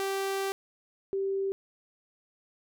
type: tone pair in turn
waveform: sawtooth / sine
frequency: 390 / 390 Hz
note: G4 / G4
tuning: -9 / -9 cents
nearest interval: unison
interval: 0 cents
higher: neither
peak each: -25 / -27 dBFS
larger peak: first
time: 0-0.52 / 1.13-1.52 s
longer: first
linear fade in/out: 0 ms
effects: none